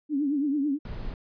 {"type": "tone with vibrato", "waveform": "sine", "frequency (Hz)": 286.5, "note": "D4", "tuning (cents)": -43, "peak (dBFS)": -23, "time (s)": [0.09, 0.79], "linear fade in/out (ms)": 50, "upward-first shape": "triangle", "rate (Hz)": 9.1, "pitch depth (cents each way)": 130}
{"type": "noise", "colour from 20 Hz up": "brown", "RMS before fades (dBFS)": -34, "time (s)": [0.85, 1.14], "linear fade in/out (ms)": 2}
{"effects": ["resampled to 11025 Hz"]}